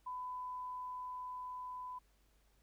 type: tone with level ramp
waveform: sine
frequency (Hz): 1002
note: B5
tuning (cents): +25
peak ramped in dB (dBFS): -40 to -43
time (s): 0.06-1.99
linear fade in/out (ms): 10
effects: added 50 Hz sine -70 dBFS peak until 2.62 s + pink hiss -75 dBFS RMS until 2.62 s